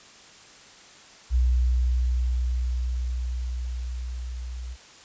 sine tone with level ramp, 61.74 Hz, B1, in tune, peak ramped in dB -17 to -32 dBFS, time 1.3-4.77 s, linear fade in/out 50 ms, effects white hiss -49 dBFS RMS until 5.04 s + resampled to 16000 Hz

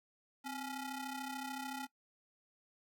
sawtooth ring-modulated tone, 554.4 Hz, C#5, in tune, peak -34 dBFS, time 0.44-1.87 s, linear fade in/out 20 ms, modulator 294 Hz, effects noise-tail reverb RT60 0.1 s tail -20 dB re dry

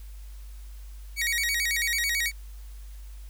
sawtooth tone with vibrato, 2062 Hz, C7, 26 cents flat, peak -21 dBFS, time 1.16-2.32 s, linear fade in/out 50 ms, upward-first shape square, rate 9.1 Hz, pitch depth 150 cents each way, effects added 50 Hz sine -39 dBFS peak until 3.29 s + white hiss -57 dBFS RMS until 3.29 s

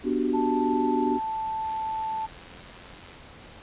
sine chord, G major seventh, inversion first, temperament equal, 246.9 / 293.7 / 370 / 392 Hz, B3 / D4 / F#4 / G4, 0 / 0 / 0 / 0 cents, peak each -27 / -27 / -28 / -32 dBFS, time 0.03-1.2 s, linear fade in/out 50 ms
sine tone, 880 Hz, A5, in tune, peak -27 dBFS, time 0.33-2.27 s, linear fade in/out 20 ms
click train, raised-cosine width 0.2 ms, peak -32 dBFS, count 133, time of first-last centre 1.65-3.153 s, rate 87.8 Hz
effects pink hiss -47 dBFS RMS until 3.62 s + resampled to 8000 Hz

